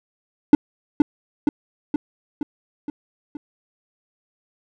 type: tone with echo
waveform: triangle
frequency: 293.7 Hz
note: D4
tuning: in tune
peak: -3 dBFS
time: 0.53-0.55 s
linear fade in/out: 2 ms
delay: 470 ms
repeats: 6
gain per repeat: -4 dB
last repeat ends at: 3.37 s
effects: none